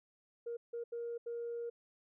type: tone bursts at uneven times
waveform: sine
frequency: 470.4 Hz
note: A#4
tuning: 16 cents sharp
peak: -37 dBFS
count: 4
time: 0.46-0.57 / 0.73-0.84 / 0.92-1.18 / 1.26-1.7 s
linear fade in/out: 10 ms
effects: tanh soft clip ceiling -34 dBFS